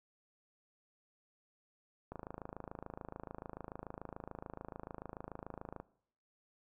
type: click train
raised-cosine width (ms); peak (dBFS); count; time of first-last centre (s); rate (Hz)
1; -30; 100; 2.12-5.8; 26.9
effects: noise-tail reverb RT60 0.7 s tail -21 dB re dry